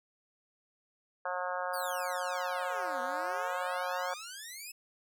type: harmonic tone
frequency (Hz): 180.8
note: F#3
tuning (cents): -40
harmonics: 3 / 4 / 5 / 6 / 7 / 8 / 9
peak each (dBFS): -38 / -39 / -40 / -41 / -41 / -42 / -43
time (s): 1.25-4.14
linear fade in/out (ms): 5
type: exponential two-way sweep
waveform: 10% pulse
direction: down then up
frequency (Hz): 4912 to 242.2 to 2645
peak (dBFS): -34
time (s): 1.73-4.72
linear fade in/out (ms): 10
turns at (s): 3.01
effects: none